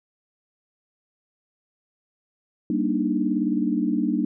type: chord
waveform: sine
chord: Eb major seventh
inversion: first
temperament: just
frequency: 194.45 / 233.3 / 291.7 / 311.1 Hz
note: G3 / Bb3 / D4 / Eb4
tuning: -14 / +2 / -12 / 0 cents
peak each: -27 / -25 / -25 / -27 dBFS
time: 2.7-4.25 s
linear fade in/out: 2 ms
effects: none